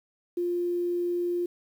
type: tone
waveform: sine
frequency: 350.5 Hz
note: F4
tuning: 6 cents sharp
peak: -25 dBFS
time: 0.37-1.46 s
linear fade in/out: 5 ms
effects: 9-bit